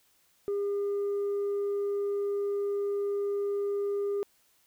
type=tone with tanh clipping; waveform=sine; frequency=403.8 Hz; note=G#4; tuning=49 cents flat; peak=-28 dBFS; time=0.48-4.23 s; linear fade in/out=0 ms; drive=1 dB; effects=white hiss -67 dBFS RMS until 4.66 s